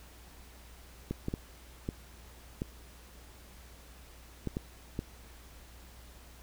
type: clicks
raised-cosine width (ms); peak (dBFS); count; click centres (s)
3; -20; 8; 1.11 / 1.284 / 1.339 / 1.889 / 2.619 / 4.473 / 4.569 / 4.991
effects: added 60 Hz sine -53 dBFS peak until 6.42 s + pink hiss -56 dBFS RMS until 6.42 s